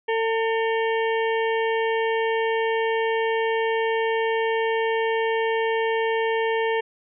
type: harmonic tone with a mistuned harmonic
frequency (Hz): 450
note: A4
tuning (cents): +39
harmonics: 1 / 2 / 4 / 5 / 6 / 7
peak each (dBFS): -22 / -27 / -30 / -33 / -37 / -39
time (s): 0.08-6.81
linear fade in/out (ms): 10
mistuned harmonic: 6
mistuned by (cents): +55
effects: none